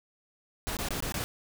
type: noise bursts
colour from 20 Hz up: pink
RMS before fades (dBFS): -33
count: 5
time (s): 0.67-1.24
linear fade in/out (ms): 0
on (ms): 98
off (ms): 20
effects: none